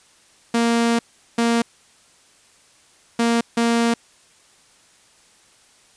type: tone bursts at uneven times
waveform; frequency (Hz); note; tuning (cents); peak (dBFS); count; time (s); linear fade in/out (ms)
sawtooth; 233.1; A#3; 0; -12; 4; 0.54-0.99 / 1.38-1.62 / 3.19-3.41 / 3.57-3.94; 5
effects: white hiss -54 dBFS RMS until 5.96 s + resampled to 22050 Hz